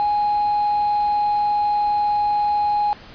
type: tone with hard clipping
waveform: triangle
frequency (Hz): 830.6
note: G#5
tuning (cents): 0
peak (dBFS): -17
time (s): 0-2.93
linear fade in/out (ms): 0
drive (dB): 4
effects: pink hiss -42 dBFS RMS until 3.14 s + resampled to 11025 Hz